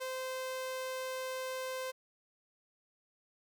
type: tone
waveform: sawtooth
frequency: 518 Hz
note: C5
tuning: 17 cents flat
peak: -33 dBFS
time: 0-1.92 s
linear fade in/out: 20 ms
effects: none